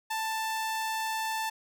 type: tone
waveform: sawtooth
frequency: 884 Hz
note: A5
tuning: 8 cents sharp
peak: -26 dBFS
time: 0.1-1.5 s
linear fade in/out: 10 ms
effects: none